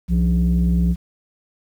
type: tone pair together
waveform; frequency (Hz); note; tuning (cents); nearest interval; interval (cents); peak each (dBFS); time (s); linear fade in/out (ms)
sine; 64.2 / 174.19; C2 / F3; -32 / -4; octave + perfect fourth; 1728; -15; 0.08-0.96; 50
effects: tanh soft clip ceiling -11 dBFS + 8-bit